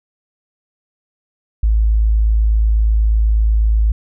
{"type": "tone", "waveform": "sine", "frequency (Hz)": 54.1, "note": "A1", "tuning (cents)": -29, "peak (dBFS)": -10, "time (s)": [1.63, 3.92], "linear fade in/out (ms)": 5, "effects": []}